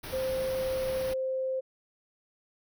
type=band-stop noise; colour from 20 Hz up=pink; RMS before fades=-40 dBFS; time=0.03-1.14 s; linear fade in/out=10 ms; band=6000 to 9000 Hz; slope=96 dB/octave
type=tone; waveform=sine; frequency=523.3 Hz; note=C5; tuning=in tune; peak=-28 dBFS; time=0.12-1.61 s; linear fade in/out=20 ms
effects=none